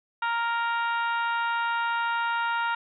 harmonic tone, 466.2 Hz, A#4, in tune, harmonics 2 / 3 / 4 / 5 / 6 / 7 / 8, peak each -27 / -28 / -37 / -42 / -39 / -47 / -44 dBFS, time 0.22-2.75 s, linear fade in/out 5 ms, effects none

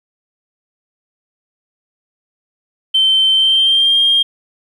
sine tone with pitch glide, 3100 to 3215 Hz, G7 to G7, -20 to +43 cents, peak -8 dBFS, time 2.94-4.23 s, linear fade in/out 10 ms, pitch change +63 cents, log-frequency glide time 3.33-4 s, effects tanh soft clip ceiling -4 dBFS + 8-bit

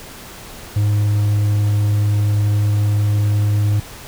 triangle tone, 103.83 Hz, G#2, in tune, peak -11 dBFS, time 0.76-3.8 s, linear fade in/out 5 ms, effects pink hiss -36 dBFS RMS until 4.07 s

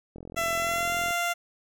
click train, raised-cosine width 2 ms, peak -28 dBFS, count 42, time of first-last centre 0.16-1.107 s, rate 43.3 Hz
15% pulse tone with pitch glide, 670 to 693.6 Hz, E5 to F5, +28 to -12 cents, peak -19 dBFS, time 0.36-1.34 s, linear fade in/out 20 ms, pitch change +60 cents, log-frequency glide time 0.56-0.94 s
effects none

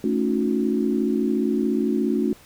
sine chord, D# half-diminished seventh, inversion second, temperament equal with one note detuned, 220 / 277.2 / 311.1 / 362 Hz, A3 / C#4 / D#4 / F#4, 0 / 0 / 0 / -38 cents, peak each -23 / -24 / -29 / -25 dBFS, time 0.04-2.33 s, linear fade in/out 2 ms, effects pink hiss -50 dBFS RMS until 2.45 s

